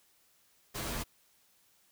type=noise with comb filter; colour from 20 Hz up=pink; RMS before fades=-37 dBFS; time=0.74-1.04 s; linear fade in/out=20 ms; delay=11 ms; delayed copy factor=-0.75; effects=white hiss -68 dBFS RMS until 1.91 s